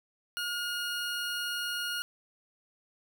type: tone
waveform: 20% pulse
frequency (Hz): 1431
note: F6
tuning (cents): +42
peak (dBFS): -27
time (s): 0.37-2.02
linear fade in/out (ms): 0
effects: none